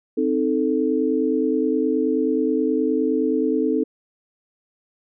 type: chord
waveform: sine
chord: A diminished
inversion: first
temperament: equal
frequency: 261.6 / 311.1 / 440 Hz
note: C4 / Eb4 / A4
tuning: 0 / 0 / 0 cents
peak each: -22 dBFS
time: 0.17-3.84 s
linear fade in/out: 10 ms
effects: none